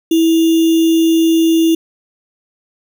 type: tone with sample-and-hold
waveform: sine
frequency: 327.5 Hz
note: E4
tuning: 11 cents flat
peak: -8 dBFS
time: 0.11-1.75 s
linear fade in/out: 5 ms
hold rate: 3150 Hz
effects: none